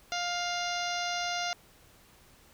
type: harmonic tone with a mistuned harmonic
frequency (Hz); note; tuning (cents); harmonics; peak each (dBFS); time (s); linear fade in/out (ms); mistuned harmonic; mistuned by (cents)
703; F5; +11; 1 / 2 / 3 / 4 / 5 / 6 / 7 / 8 / 9; -34 / -37 / -39 / -40 / -41 / -42 / -42 / -43 / -44; 0.12-1.53; 0; 6; -31
effects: pink hiss -59 dBFS RMS until 2.53 s